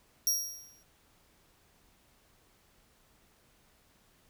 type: tone with exponential decay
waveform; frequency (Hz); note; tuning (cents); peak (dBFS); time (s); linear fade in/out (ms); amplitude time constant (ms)
sawtooth; 5650; F8; +19; -21; 0.27-0.83; 1; 120
effects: pink hiss -66 dBFS RMS until 4.29 s